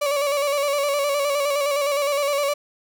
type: tone with vibrato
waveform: 35% pulse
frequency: 570 Hz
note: C#5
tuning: 48 cents sharp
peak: -18 dBFS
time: 0.01-2.54 s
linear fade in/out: 10 ms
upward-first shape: square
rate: 9.7 Hz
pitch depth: 41 cents each way
effects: none